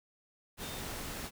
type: tone in noise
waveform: sine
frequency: 3640 Hz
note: A#7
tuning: 42 cents flat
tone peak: -50 dBFS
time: 0.6-0.84 s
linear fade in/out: 50 ms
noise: pink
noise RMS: -41 dBFS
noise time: 0.57-1.31 s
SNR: -12 dB
effects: none